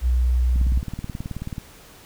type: tone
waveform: sine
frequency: 61.74 Hz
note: B1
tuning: in tune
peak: -16 dBFS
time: 0.01-0.82 s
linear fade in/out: 50 ms
type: click train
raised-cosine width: 5 ms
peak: -17 dBFS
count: 20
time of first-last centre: 0.56-1.582 s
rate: 18.6 Hz
effects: pink hiss -47 dBFS RMS until 2.05 s